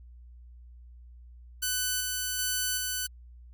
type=tone with tremolo; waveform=5% pulse; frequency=1500 Hz; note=F#6; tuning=23 cents sharp; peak=-16 dBFS; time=1.62-3.07 s; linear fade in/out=10 ms; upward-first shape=square; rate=1.3 Hz; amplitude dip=25%; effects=added 60 Hz sine -47 dBFS peak until 3.53 s + Opus 48 kbps